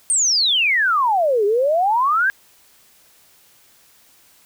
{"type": "exponential two-way sweep", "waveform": "sine", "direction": "down then up", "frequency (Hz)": [8930, 395.3, 1648], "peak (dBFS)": -14, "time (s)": [0.1, 2.3], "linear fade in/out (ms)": 0, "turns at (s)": 1.45, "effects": ["white hiss -53 dBFS RMS until 4.45 s"]}